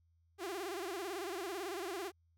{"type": "tone with vibrato", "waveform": "sawtooth", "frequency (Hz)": 370, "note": "F#4", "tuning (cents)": 0, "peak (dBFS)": -35, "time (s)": [0.38, 2.12], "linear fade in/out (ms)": 50, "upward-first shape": "sine", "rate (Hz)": 18, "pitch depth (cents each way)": 170, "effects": ["added 83 Hz sine -69 dBFS peak until 2.37 s"]}